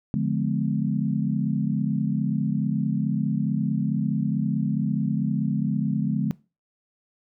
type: chord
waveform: sine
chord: D diminished seventh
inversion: none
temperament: just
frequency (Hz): 146.83 / 176.2 / 211.4 / 253.7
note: D3 / F3 / Ab3 / Cb4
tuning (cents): 0 / +16 / +31 / +47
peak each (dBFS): -26 / -28 / -25 / -30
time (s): 0.14-6.31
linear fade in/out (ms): 0
effects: noise-tail reverb RT60 0.3 s tail -21 dB re dry